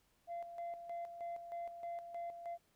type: tone with tremolo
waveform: sine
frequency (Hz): 687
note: F5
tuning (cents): -29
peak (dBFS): -38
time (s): 0.27-2.58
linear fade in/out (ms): 50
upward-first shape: square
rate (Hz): 3.2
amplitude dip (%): 65
effects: tanh soft clip ceiling -39 dBFS + pink hiss -75 dBFS RMS until 2.75 s